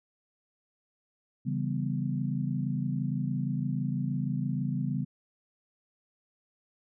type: chord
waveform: sine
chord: C# half-diminished seventh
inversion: none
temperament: equal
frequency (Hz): 138.59 / 164.81 / 196 / 246.9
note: C#3 / E3 / G3 / B3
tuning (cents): 0 / 0 / 0 / 0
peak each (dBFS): -31 / -35 / -34 / -35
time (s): 1.45-5.05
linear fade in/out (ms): 20
effects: none